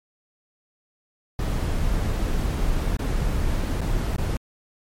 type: noise with dropouts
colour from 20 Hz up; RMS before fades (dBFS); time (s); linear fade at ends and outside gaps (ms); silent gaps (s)
brown; -23; 1.39-4.37; 2; 2.968-2.991 / 3.808-3.814 / 4.163-4.182
effects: MP3 64 kbps